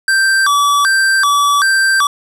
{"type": "tone with vibrato", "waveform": "square", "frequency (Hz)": 1342, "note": "E6", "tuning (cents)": 31, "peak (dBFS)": -10, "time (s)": [0.08, 2.07], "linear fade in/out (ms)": 2, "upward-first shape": "square", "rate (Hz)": 1.3, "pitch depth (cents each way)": 270, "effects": ["low-pass 12000 Hz 12 dB/octave", "8-bit"]}